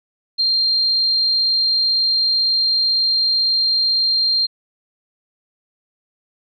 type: tone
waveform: sine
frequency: 4186 Hz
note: C8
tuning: in tune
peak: -14 dBFS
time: 0.38-4.47 s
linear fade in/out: 20 ms
effects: none